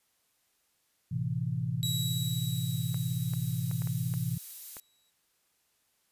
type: chord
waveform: sine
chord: A minor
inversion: none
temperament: equal with one note detuned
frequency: 110 / 128.94 / 164.81 Hz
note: A2 / C3 / E3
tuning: 0 / -25 / 0 cents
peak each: -35 / -32 / -34 dBFS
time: 1.11-4.38 s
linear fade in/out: 10 ms
type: tone with exponential decay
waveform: sawtooth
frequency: 3879 Hz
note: B7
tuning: 32 cents flat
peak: -28 dBFS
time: 1.83-5.1 s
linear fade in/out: 0 ms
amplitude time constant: 710 ms
type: noise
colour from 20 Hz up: violet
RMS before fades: -41 dBFS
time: 1.85-4.8 s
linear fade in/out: 2 ms
type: clicks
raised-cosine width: 0.5 ms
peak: -31 dBFS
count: 7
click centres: 2.944 / 3.336 / 3.713 / 3.82 / 3.873 / 4.139 / 4.768 s
effects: white hiss -73 dBFS RMS until 6.11 s + resampled to 32000 Hz